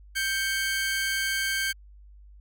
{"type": "tone pair together", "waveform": "sawtooth", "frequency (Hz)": [1567.7, 2217], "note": ["G6", "C#7"], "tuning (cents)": [0, 0], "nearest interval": "tritone", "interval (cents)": 600, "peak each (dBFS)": [-23, -28], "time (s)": [0.15, 1.73], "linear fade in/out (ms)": 20, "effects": ["added 50 Hz sine -47 dBFS peak until 2.4 s"]}